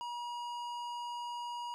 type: tone with tanh clipping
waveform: sine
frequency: 958 Hz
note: A#5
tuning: 47 cents sharp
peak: -40 dBFS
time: 0.01-1.74 s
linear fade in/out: 0 ms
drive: 14 dB
effects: none